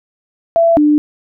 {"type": "tone pair in turn", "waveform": "sine", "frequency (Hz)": [669, 298], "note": ["E5", "D4"], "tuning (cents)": [25, 25], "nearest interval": "octave + major second", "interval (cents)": 1400, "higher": "first", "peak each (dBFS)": -7, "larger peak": "neither", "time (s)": [[0.56, 0.77], [0.77, 0.98]], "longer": "neither", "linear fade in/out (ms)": 0, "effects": []}